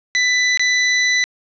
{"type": "tone with dropouts", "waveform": "sawtooth", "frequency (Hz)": 1991, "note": "B6", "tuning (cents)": 14, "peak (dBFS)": -10, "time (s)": [0.15, 1.24], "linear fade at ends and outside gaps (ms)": 0, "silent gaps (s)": [0.574, 0.595], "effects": ["resampled to 16000 Hz", "7-bit"]}